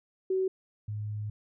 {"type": "tone pair in turn", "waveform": "sine", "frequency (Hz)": [377.4, 105.45], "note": ["F#4", "G#2"], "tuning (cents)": [34, 27], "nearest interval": "octave + minor seventh", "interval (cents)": 2207, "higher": "first", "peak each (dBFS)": [-25, -32], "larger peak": "first", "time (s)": [[0.3, 0.48], [0.88, 1.3]], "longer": "second", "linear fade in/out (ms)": 5, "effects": []}